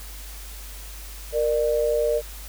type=tone pair together; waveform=sine; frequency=466.2 / 596.2 Hz; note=A#4 / D5; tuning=0 / +26 cents; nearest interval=major third; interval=426 cents; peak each=-22 dBFS; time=1.32-2.22 s; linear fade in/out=50 ms; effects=added 50 Hz sine -37 dBFS peak until 2.48 s + white hiss -42 dBFS RMS until 2.48 s